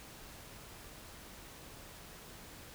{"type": "silence", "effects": ["pink hiss -52 dBFS RMS until 2.74 s"]}